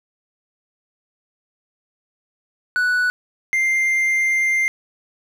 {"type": "tone pair in turn", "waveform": "triangle", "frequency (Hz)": [1480, 2097], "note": ["F#6", "C7"], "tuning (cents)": [0, 3], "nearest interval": "tritone", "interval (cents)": 603, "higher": "second", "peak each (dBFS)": -14, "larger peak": "neither", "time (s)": [[2.76, 3.1], [3.53, 4.68]], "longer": "second", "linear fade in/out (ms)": 0, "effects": []}